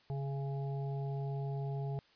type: harmonic tone with a mistuned harmonic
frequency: 138.59 Hz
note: C#3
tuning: in tune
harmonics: 1 / 3 / 5 / 6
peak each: -35 / -45 / -49 / -51 dBFS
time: 0.1-1.99 s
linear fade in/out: 0 ms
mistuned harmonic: 5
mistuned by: -23 cents
effects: white hiss -66 dBFS RMS until 2.15 s + resampled to 11025 Hz